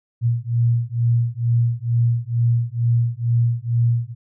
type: beating tone pair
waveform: sine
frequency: 117 / 119.2 Hz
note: A#2 / A#2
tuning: +7 / +39 cents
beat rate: 2.2 Hz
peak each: -19 dBFS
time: 0.21-4.15 s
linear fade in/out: 50 ms
effects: none